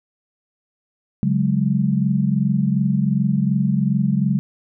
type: chord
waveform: sine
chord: C# suspended fourth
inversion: none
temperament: equal with one note detuned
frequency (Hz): 140.85 / 185 / 207.7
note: C#3 / F#3 / G#3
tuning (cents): +28 / 0 / 0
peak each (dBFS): -20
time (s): 1.23-4.39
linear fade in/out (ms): 0
effects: none